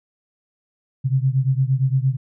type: beating tone pair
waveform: sine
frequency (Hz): 129.4 / 138.1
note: C3 / C#3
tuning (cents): -19 / -6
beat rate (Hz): 8.7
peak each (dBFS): -18 / -20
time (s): 1.04-2.17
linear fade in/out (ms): 20
effects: none